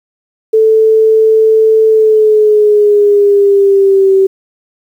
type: tone with pitch glide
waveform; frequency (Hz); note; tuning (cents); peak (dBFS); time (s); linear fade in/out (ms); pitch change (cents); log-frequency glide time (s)
sine; 440 to 385.3; A4 to G4; 0 to -30; -4; 0.53-4.27; 10; -230; 1.88-4.13
effects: 7-bit